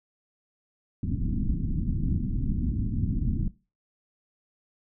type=low-pass noise; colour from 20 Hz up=pink; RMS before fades=-27 dBFS; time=1.03-3.48 s; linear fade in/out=5 ms; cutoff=280 Hz; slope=48 dB/octave; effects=noise-tail reverb RT60 0.3 s tail -19 dB re dry